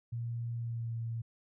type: tone with pitch glide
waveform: sine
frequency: 117.5 to 115.02 Hz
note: A#2 to A#2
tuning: +14 to -23 cents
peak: -34 dBFS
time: 0.12-1.22 s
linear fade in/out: 10 ms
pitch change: -37 cents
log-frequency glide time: 0.55-0.96 s
effects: none